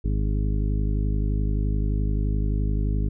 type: harmonic tone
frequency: 51.6 Hz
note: G#1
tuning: 10 cents flat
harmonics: 1 / 2 / 3 / 4 / 5 / 6 / 8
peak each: -22 / -28 / -32 / -34 / -36 / -38 / -40 dBFS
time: 0.04-3.09 s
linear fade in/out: 10 ms
effects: none